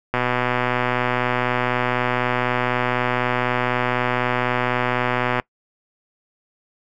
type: click train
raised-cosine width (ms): 0.5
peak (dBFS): -5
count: 653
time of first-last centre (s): 0.14-5.398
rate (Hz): 124
effects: noise-tail reverb RT60 0.1 s tail -23 dB re dry